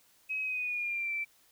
sine tone with pitch glide, 2546 to 2335 Hz, D#7 to D7, +39 to -11 cents, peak -31 dBFS, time 0.29-1.25 s, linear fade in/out 20 ms, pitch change -150 cents, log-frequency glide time 0.42-1.13 s, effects white hiss -65 dBFS RMS until 1.51 s

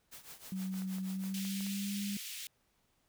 white noise with tremolo, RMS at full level -48 dBFS, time 0.11-1.41 s, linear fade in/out 20 ms, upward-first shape triangle, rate 6.3 Hz, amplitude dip 85%
sine tone with pitch glide, 188.8 to 201.2 Hz, F#3 to G3, +35 to +45 cents, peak -35 dBFS, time 0.52-2.17 s, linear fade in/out 2 ms, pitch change +110 cents, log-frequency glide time 1.07-1.98 s
clicks, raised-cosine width 0.5 ms, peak -38 dBFS, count 7, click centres 0.741 / 0.82 / 0.984 / 1.238 / 1.451 / 1.607 / 1.666 s
pink high-pass noise, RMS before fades -44 dBFS, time 1.34-2.47 s, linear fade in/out 2 ms, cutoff 2400 Hz, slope 24 dB/octave
effects pink hiss -75 dBFS RMS until 3.08 s

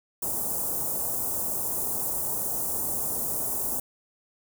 white band-stop noise, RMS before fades -29 dBFS, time 0.22-3.8 s, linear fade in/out 5 ms, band 930 to 8000 Hz, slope 24 dB/octave, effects none

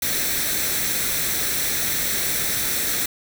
white noise with comb filter, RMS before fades -23 dBFS, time 0.02-3.06 s, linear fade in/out 5 ms, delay 0.51 ms, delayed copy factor +0.55, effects none

